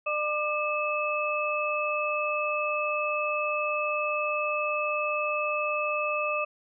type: tone cluster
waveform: sine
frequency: 600 / 1195 / 2596 Hz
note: D5 / D6 / E7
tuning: +37 / +30 / -27 cents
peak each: -30 dBFS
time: 0.06-6.45 s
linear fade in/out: 10 ms
effects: none